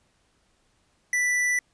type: tone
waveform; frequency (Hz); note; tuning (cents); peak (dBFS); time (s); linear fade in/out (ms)
square; 1975.5; B6; 0; -22; 1.13-1.59; 2
effects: pink hiss -67 dBFS RMS until 1.73 s + resampled to 22050 Hz